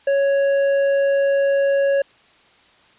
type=tone with tanh clipping; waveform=sine; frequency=555 Hz; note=C#5; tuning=2 cents sharp; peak=-16 dBFS; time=0.07-2.02 s; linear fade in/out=5 ms; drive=8 dB; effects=white hiss -53 dBFS RMS until 2.98 s + resampled to 8000 Hz